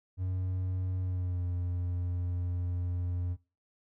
triangle tone with pitch glide, 92.4 to 88.74 Hz, F#2 to F2, -2 to +28 cents, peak -28 dBFS, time 0.17-3.37 s, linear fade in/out 50 ms, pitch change -70 cents, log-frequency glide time 1.01-1.44 s, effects noise-tail reverb RT60 0.3 s tail -19 dB re dry

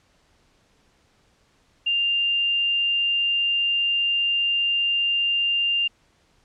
sine tone, 2795 Hz, F7, 1 cent sharp, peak -19 dBFS, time 1.86-5.88 s, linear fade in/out 10 ms, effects pink hiss -62 dBFS RMS until 6.44 s + low-pass 7000 Hz 12 dB/octave

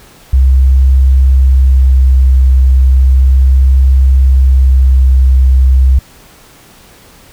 sine tone with vibrato, 65.41 Hz, C2, in tune, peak -3 dBFS, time 0.33-5.99 s, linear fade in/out 5 ms, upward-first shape sine, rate 0.35 Hz, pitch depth 13 cents each way, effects pink hiss -40 dBFS RMS until 7.32 s

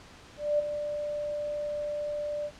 sine tone with ADSR envelope, 591 Hz, D5, 11 cents sharp, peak -21 dBFS, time 0.37-2.51 s, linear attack 220 ms, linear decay 16 ms, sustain -9 dB, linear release 53 ms, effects pink hiss -51 dBFS RMS until 2.59 s + low-pass 6000 Hz 12 dB/octave

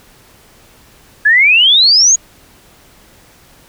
sine exponential sweep, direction up, 1661.2 to 6810 Hz, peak -5 dBFS, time 1.25-2.16 s, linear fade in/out 10 ms, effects pink hiss -45 dBFS RMS until 3.68 s

